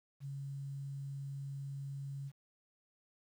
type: tone with quantisation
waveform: sine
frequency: 138.6 Hz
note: C#3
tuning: in tune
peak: -40 dBFS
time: 0.2-2.32 s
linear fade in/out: 50 ms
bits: 11
effects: none